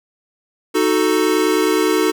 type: chord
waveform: square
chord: D# diminished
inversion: none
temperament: equal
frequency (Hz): 311.1 / 370 / 440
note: D#4 / F#4 / A4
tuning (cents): 0 / 0 / 0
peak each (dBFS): -19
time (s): 0.74-2.12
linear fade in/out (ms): 20
effects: none